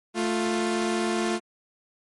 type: tone pair together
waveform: sawtooth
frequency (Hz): 221.1 / 351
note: A3 / F4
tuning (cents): +9 / +9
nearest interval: minor sixth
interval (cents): 800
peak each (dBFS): -23 / -22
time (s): 0.14-1.4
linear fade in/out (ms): 50
effects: MP3 48 kbps